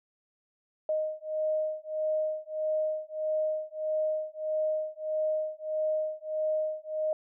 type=beating tone pair; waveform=sine; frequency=620 / 621.6 Hz; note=D#5 / D#5; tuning=-6 / -2 cents; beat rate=1.6 Hz; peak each=-31 dBFS; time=0.89-7.13 s; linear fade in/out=2 ms; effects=none